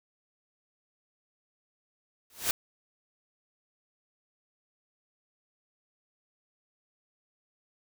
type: noise with exponential growth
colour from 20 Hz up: white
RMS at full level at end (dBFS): -23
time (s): 2.3-2.51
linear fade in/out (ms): 2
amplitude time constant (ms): 44
effects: none